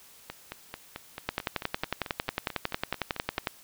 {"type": "two click trains", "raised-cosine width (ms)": 0.3, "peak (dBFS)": [-20, -11], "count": [15, 25], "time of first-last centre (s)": [[0.3, 3.384], [1.29, 3.472]], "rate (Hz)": [4.54, 11], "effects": ["white hiss -54 dBFS RMS until 3.63 s"]}